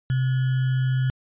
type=tone with sample-and-hold; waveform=sine; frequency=129.6 Hz; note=C3; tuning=16 cents flat; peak=-19 dBFS; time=0.1-1.1 s; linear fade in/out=0 ms; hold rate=1575 Hz; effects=resampled to 8000 Hz